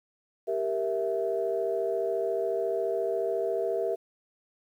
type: chord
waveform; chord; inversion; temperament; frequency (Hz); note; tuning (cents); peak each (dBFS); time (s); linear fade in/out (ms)
sine; E diminished; first; equal; 392 / 466.2 / 659.3; G4 / Bb4 / E5; 0 / 0 / 0; -30; 0.47-3.96; 20
effects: tanh soft clip ceiling -16 dBFS + 10-bit